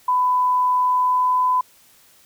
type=tone with pitch glide; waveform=sine; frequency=1000 to 1006.4 Hz; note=B5 to B5; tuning=+21 to +32 cents; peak=-15 dBFS; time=0.08-1.61 s; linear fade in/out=5 ms; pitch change=+11 cents; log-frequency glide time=0.79-1.48 s; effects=white hiss -53 dBFS RMS until 2.25 s